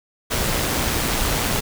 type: noise with amplitude modulation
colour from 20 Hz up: pink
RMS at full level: -20 dBFS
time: 0.3-1.61 s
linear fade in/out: 20 ms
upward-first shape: sine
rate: 120 Hz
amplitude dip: 35%
effects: none